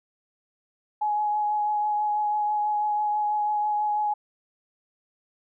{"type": "tone with vibrato", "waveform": "sine", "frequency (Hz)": 840, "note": "G#5", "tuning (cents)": 19, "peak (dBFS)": -22, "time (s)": [1.01, 4.14], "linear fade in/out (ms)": 10, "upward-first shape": "triangle", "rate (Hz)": 6.1, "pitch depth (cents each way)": 17, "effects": []}